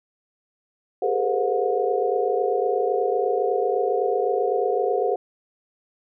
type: tone cluster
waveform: sine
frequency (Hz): 393.3 / 421.3 / 465 / 515 / 723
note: G4 / G#4 / A#4 / C5 / F#5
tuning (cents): +6 / +25 / -4 / -28 / -40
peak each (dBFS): -26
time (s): 1.02-5.16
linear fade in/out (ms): 5
effects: none